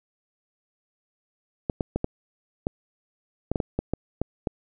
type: clicks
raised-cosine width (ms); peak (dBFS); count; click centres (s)
2; -11; 12; 1.698 / 1.808 / 1.96 / 2.044 / 2.669 / 3.516 / 3.558 / 3.602 / 3.79 / 3.936 / 4.216 / 4.472
effects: none